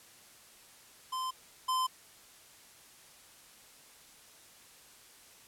square tone pair in turn, 1034 / 1029.8 Hz, C6 / C6, -21 / -28 cents, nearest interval unison, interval 7 cents, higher first, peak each -34 / -29 dBFS, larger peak second, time 1.12-1.31 / 1.68-1.87 s, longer neither, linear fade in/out 10 ms, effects white hiss -57 dBFS RMS until 5.47 s + low-pass 12000 Hz 12 dB/octave

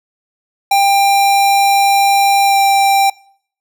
square tone with pitch glide, 794 to 787.6 Hz, G5 to G5, +22 to +8 cents, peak -9 dBFS, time 0.71-3.1 s, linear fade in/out 5 ms, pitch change -14 cents, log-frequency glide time 2.46-2.59 s, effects noise-tail reverb RT60 0.6 s tail -25 dB re dry

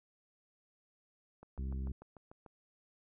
click train, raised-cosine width 1 ms, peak -39 dBFS, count 8, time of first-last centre 1.43-2.462 s, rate 6.78 Hz
harmonic tone, 66.2 Hz, C2, 21 cents sharp, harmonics 1 / 2 / 3 / 4 / 5 / 6, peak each -36 / -47 / -47 / -55 / -58 / -60 dBFS, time 1.58-1.92 s, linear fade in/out 5 ms
effects none

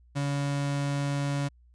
35% pulse tone, 141.7 Hz, C#3, 38 cents sharp, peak -25 dBFS, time 0.15-1.49 s, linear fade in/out 20 ms, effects added 60 Hz sine -55 dBFS peak until 1.74 s + resampled to 22050 Hz

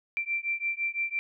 sine beating tone pair, 2349 / 2354.9 Hz, D7 / D7, 0 / +4 cents, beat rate 5.9 Hz, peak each -31 / -31 dBFS, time 0.17-1.19 s, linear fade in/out 0 ms, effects none

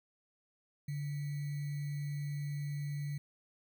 sine tone with sample-and-hold, 144.9 Hz, D3, 23 cents flat, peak -35 dBFS, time 0.88-3.18 s, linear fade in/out 5 ms, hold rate 2100 Hz, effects none

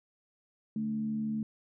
sine tone with frequency modulation, 218.4 Hz, A3, 13 cents flat, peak -30 dBFS, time 0.76-1.43 s, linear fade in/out 2 ms, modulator 72.9 Hz, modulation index 0.4, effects none

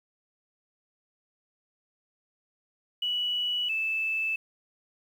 sine tone pair in turn, 2943 / 2631 Hz, F#7 / E7, -10 / -4 cents, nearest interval major second, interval 194 cents, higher first, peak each -26 / -26 dBFS, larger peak neither, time 3.02-3.69 / 3.69-4.36 s, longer neither, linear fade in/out 5 ms, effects 9-bit

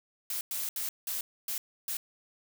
blue noise bursts at uneven times, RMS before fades -34 dBFS, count 6, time 0.3-0.41 / 0.51-0.69 / 0.76-0.89 / 1.07-1.21 / 1.48-1.58 / 1.88-1.97 s, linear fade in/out 2 ms, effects none

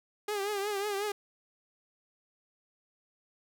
sawtooth tone with vibrato, 406.8 Hz, G#4, 36 cents flat, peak -27 dBFS, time 0.28-1.12 s, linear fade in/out 5 ms, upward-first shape triangle, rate 5.5 Hz, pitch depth 88 cents each way, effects none

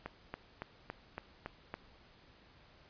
click train, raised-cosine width 0.5 ms, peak -25 dBFS, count 7, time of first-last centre 0.06-1.741 s, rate 3.57 Hz, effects pink hiss -62 dBFS RMS until 2.89 s + resampled to 11025 Hz

